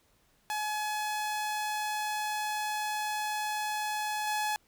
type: tone with level steps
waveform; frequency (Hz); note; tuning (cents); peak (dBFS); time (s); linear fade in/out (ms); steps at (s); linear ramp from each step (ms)
sawtooth; 848; G#5; +36; -27 / -25; 0.5-4.56; 0; 4.27; 5
effects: pink hiss -68 dBFS RMS until 4.67 s